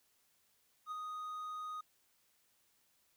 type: tone with ADSR envelope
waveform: triangle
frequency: 1244.5 Hz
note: D#6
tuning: in tune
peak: -36 dBFS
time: 0.86-1.81 s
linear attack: 57 ms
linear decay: 9 ms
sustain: -3 dB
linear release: 6 ms
effects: white hiss -74 dBFS RMS until 3.16 s